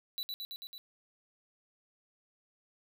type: tone with echo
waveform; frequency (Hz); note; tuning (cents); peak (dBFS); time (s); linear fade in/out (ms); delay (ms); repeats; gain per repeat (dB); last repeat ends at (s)
square; 3951; B7; 0; -35; 0.18-0.23; 0; 110; 5; -2; 0.78
effects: none